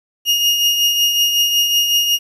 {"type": "tone with tremolo", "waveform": "35% pulse", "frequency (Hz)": 2854, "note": "F7", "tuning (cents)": 37, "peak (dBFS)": -9, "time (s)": [0.25, 2.19], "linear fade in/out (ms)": 50, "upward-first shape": "triangle", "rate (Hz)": 5.4, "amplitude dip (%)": 50, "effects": ["resampled to 32000 Hz", "8-bit"]}